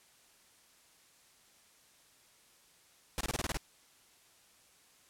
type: noise bursts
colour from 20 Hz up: pink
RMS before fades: -34 dBFS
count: 8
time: 3.18-3.571 s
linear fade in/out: 0 ms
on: 27 ms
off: 25 ms
effects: white hiss -64 dBFS RMS until 5.09 s + low-pass 11000 Hz 12 dB/octave